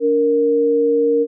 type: tone pair together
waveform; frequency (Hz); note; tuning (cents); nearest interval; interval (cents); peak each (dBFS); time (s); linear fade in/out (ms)
sine; 288 / 466.2; D4 / A#4; -34 / 0; minor sixth; 834; -20 / -13; 0-1.27; 50
effects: none